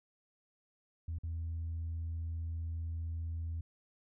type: tone with dropouts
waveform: sine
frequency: 82.41 Hz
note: E2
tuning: in tune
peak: -34 dBFS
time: 1.08-3.61 s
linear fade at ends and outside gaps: 5 ms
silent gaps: 1.186-1.234 s
effects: tanh soft clip ceiling -33 dBFS